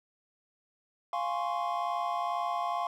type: chord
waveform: triangle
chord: Db major seventh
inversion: first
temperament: equal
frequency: 698.5 / 830.6 / 1046.5 / 1108.7 Hz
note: F5 / Ab5 / C6 / Db6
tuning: 0 / 0 / 0 / 0 cents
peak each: -31 / -35 / -33 / -35 dBFS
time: 1.13-2.87 s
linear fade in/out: 2 ms
effects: none